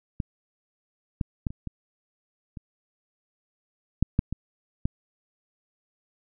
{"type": "clicks", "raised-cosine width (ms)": 5, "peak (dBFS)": [-15, -13, -14, -25, -20, -25, -7, -8, -17, -12], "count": 10, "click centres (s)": [0.202, 1.212, 1.468, 1.505, 1.673, 2.572, 4.026, 4.191, 4.326, 4.855], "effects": []}